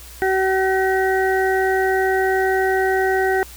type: harmonic tone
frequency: 380 Hz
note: F#4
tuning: 46 cents sharp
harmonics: 1 / 2 / 4 / 5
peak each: -18 / -21 / -24 / -25 dBFS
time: 0.22-3.43 s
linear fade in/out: 0 ms
effects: added 60 Hz sine -40 dBFS peak until 3.56 s + white hiss -41 dBFS RMS until 3.56 s